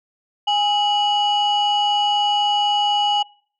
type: tone pair together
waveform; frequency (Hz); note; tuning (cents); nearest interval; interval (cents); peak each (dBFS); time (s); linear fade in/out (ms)
sine; 824 / 2931; G#5 / F#7; -14 / -17; octave + minor seventh; 2197; -16 / -18; 0.47-3.23; 10
effects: noise-tail reverb RT60 0.5 s tail -25 dB re dry + tanh soft clip ceiling -12 dBFS